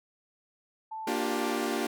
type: tone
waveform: sine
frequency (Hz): 880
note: A5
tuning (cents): 0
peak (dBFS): -35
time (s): 0.91-1.52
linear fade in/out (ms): 10
type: chord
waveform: sawtooth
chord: G minor seventh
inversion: first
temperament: equal with one note detuned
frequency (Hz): 233.1 / 293.7 / 354.5 / 392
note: Bb3 / D4 / F4 / G4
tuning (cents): 0 / 0 / +26 / 0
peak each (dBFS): -30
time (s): 1.07-1.87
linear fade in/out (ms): 5
effects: none